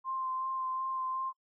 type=tone with vibrato; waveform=sine; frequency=1046.5 Hz; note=C6; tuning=in tune; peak=-32 dBFS; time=0.04-1.33 s; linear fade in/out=50 ms; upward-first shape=sine; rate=2.7 Hz; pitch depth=14 cents each way; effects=noise-tail reverb RT60 0.1 s tail -25 dB re dry